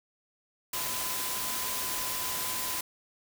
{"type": "tone in noise", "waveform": "sine", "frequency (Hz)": 1014, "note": "B5", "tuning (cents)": 45, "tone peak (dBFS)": -41, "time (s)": [0.73, 2.81], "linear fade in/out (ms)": 5, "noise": "white", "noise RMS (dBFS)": -33, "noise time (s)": [0.73, 2.81], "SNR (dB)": -11, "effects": []}